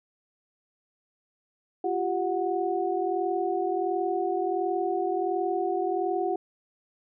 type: tone cluster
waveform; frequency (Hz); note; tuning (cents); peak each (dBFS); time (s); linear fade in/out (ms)
sine; 347.5 / 388.9 / 734; F4 / G4 / F#5; -9 / -14 / -14; -29; 1.84-6.36; 5
effects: none